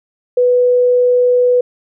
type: tone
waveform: sine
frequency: 494.1 Hz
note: B4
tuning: 1 cent sharp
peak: -8 dBFS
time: 0.37-1.61 s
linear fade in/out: 5 ms
effects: none